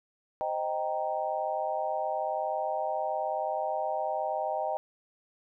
sine chord, C minor seventh, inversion none, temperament equal, 523.3 / 622.3 / 784 / 932.3 Hz, C5 / Eb5 / G5 / Bb5, 0 / 0 / 0 / 0 cents, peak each -38 / -32 / -32 / -37 dBFS, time 0.41-4.77 s, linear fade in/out 0 ms, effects none

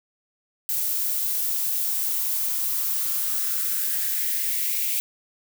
violet noise with high-pass filter sweep, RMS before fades -25 dBFS, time 0.69-5 s, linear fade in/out 0 ms, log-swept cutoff 460 to 2400 Hz, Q 3.8, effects none

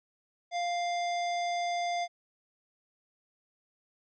square tone, 698.5 Hz, F5, in tune, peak -30 dBFS, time 0.51-2.08 s, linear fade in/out 50 ms, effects resampled to 16000 Hz

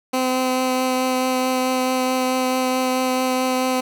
15% pulse tone with vibrato, 256.9 Hz, C4, 32 cents flat, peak -12 dBFS, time 0.13-3.81 s, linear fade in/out 10 ms, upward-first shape triangle, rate 4.6 Hz, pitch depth 11 cents each way, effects none

